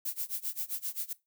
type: noise with tremolo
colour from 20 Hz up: violet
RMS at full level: -33 dBFS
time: 0.05-1.13 s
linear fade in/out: 5 ms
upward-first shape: sine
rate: 7.6 Hz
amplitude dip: 95%
effects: noise-tail reverb RT60 0.2 s tail -19 dB re dry